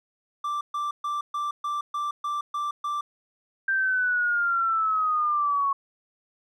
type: tone bursts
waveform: triangle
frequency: 1174.7 Hz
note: D6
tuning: in tune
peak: -24 dBFS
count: 9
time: 0.44-3.01 s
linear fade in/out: 5 ms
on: 170 ms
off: 130 ms
type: linear sweep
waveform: sine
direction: down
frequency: 1577 to 1100 Hz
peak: -21 dBFS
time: 3.68-5.73 s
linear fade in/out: 5 ms
effects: none